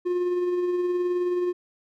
triangle tone with tremolo, 356.3 Hz, F4, 35 cents sharp, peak -19 dBFS, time 0.05-1.53 s, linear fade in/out 20 ms, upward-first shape sine, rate 19 Hz, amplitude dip 30%, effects none

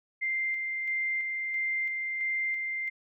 sine tone with tremolo, 2093 Hz, C7, in tune, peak -27 dBFS, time 0.21-2.9 s, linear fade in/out 20 ms, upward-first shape square, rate 1.5 Hz, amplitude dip 30%, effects none

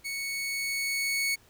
sawtooth tone with level ramp, 2217 Hz, C#7, in tune, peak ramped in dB -29 to -22 dBFS, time 0.04-1.36 s, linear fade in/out 20 ms, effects pink hiss -60 dBFS RMS until 1.49 s

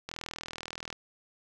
click train, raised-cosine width 0.2 ms, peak -20 dBFS, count 35, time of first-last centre 0.09-0.927 s, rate 40.6 Hz, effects none

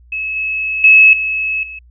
sine tone with level steps, 2585 Hz, E7, 34 cents flat, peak -18 / -16 / -3 / -15 / -27 dBFS, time 0.12-1.79 s, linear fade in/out 5 ms, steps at 0.36 / 0.84 / 1.13 / 1.63 s, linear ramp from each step 2 ms, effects added 60 Hz sine -42 dBFS peak until 1.9 s

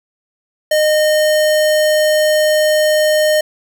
square tone, 613 Hz, D#5, 26 cents flat, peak -11 dBFS, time 0.71-3.41 s, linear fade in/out 5 ms, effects none

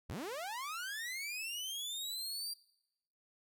sawtooth linear sweep, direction up, 49 to 4768 Hz, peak -36 dBFS, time 0.09-2.54 s, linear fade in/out 10 ms, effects noise-tail reverb RT60 0.9 s tail -23 dB re dry

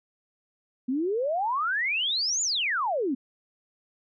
sine exponential two-way sweep, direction up then down, 243.5 to 7170 to 243.5 Hz, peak -24 dBFS, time 0.88-3.15 s, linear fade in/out 10 ms, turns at 2.42 s, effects none

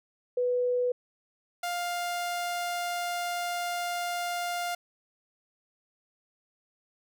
sine / sawtooth tone pair in turn, 493.9 / 701.9 Hz, B4 / F5, 0 / +9 cents, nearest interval tritone, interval 609 cents, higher second, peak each -24 / -26 dBFS, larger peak first, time 0.37-0.92 / 1.63-4.75 s, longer second, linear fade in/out 5 ms, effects none

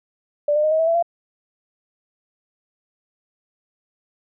sine tone with pitch steps, 587.3 / 602.4 / 617.9 / 633.8 / 650.1 / 666.9 / 684 Hz, D5 / D5 / D#5 / D#5 / E5 / E5 / F5, 0 / +44 / -12 / +32 / -24 / +20 / -36 cents, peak -15 dBFS, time 0.48-1.026 s, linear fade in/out 5 ms, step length 78 ms, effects none

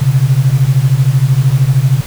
sine beating tone pair, 126.4 / 139.4 Hz, B2 / C#3, +41 / +10 cents, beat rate 13 Hz, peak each -10 dBFS, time 0.01-2.01 s, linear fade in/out 10 ms, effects pink hiss -29 dBFS RMS until 2.06 s

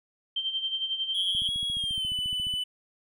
sine tone with tremolo, 3136 Hz, G7, in tune, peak -25 dBFS, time 0.36-1.48 s, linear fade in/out 5 ms, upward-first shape sine, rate 11 Hz, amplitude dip 65%
triangle tone with pitch glide, 3322 to 2994 Hz, G#7 to F#7, 0 to +20 cents, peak -26 dBFS, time 1.14-2.64 s, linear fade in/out 10 ms, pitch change -180 cents, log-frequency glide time 1.72-2.12 s
click train, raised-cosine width 5 ms, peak -31 dBFS, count 18, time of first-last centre 1.35-2.539 s, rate 14.3 Hz
effects none

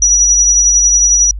sine tone with tremolo, 5840 Hz, F#8, 24 cents flat, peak -5 dBFS, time 0.02-1.31 s, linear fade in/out 2 ms, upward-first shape sine, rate 11 Hz, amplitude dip 30%, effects added 50 Hz sine -20 dBFS peak until 1.39 s

